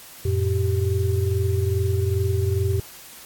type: tone cluster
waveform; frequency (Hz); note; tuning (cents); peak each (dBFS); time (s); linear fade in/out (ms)
sine; 90.3 / 112.7 / 388.8; F#2 / A2 / G4; -42 / +42 / -14; -21 / -24 / -26; 0.25-2.8; 5
effects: white hiss -43 dBFS RMS until 3.25 s + AAC 64 kbps